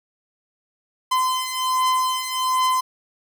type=beating tone pair; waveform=45% pulse; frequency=1026 / 1027.3 Hz; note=C6 / C6; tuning=-34 / -32 cents; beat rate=1.3 Hz; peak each=-24 / -21 dBFS; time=1.11-2.81 s; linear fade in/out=10 ms; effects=none